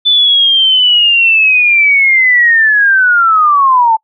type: linear sweep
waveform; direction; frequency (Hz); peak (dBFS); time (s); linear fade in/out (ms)
sine; down; 3520 to 870; -5; 0.05-3.97; 20
effects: noise-tail reverb RT60 0.1 s tail -26 dB re dry